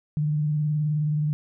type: tone with vibrato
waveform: sine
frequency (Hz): 150.7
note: D3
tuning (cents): +45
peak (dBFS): -21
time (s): 0.17-1.33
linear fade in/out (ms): 0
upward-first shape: sine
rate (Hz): 19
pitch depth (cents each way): 40
effects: none